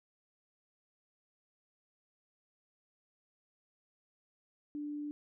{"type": "tone", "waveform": "sine", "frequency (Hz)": 294.4, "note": "D4", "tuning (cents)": 4, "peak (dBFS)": -37, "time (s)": [4.75, 5.11], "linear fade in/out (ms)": 0, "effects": []}